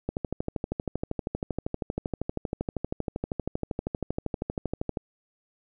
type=click train; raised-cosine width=2 ms; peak=-15 dBFS; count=63; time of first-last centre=0.09-4.972 s; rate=12.7 Hz; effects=none